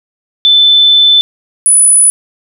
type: tone pair in turn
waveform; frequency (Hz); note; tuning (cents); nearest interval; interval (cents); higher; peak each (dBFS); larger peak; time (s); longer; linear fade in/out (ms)
sine; 3520 / 9937; A7 / D#9; 0 / -3; octave + tritone; 1797; second; -3; neither; 0.45-1.21 / 1.66-2.1; first; 0
effects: none